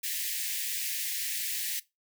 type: high-pass noise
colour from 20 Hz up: white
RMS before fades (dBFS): -33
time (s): 0.03-1.8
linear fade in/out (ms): 10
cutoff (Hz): 1700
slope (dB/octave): 96
effects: noise-tail reverb RT60 0.2 s tail -19 dB re dry